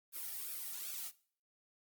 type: noise with flanger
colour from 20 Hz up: blue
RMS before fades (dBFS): -43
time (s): 0.12-1.12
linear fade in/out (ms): 50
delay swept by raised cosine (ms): 0.98 to 1.95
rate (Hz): 2.6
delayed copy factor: -0.8
effects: noise-tail reverb RT60 0.5 s tail -20 dB re dry + Opus 32 kbps